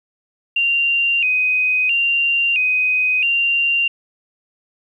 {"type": "tone with vibrato", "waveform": "sine", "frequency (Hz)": 2637, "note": "E7", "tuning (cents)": 0, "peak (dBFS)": -14, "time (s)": [0.56, 3.88], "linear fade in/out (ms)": 5, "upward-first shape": "square", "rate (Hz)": 0.75, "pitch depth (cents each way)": 88, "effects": ["9-bit"]}